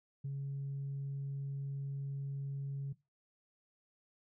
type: tone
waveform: sine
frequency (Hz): 138.59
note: C#3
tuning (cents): 0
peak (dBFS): -35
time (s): 0.24-2.93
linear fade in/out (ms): 10
effects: noise-tail reverb RT60 0.2 s tail -17 dB re dry + tanh soft clip ceiling -34 dBFS